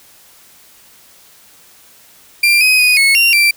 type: tone with pitch steps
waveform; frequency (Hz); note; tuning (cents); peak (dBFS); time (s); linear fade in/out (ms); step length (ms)
35% pulse; 2378 / 2516 / 2484 / 2193 / 2762 / 2349; D7 / D#7 / D#7 / C#7 / F7 / D7; +21 / +19 / -3 / -19 / -20 / 0; -6; 2.43-3.51; 5; 180
effects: white hiss -45 dBFS RMS until 3.56 s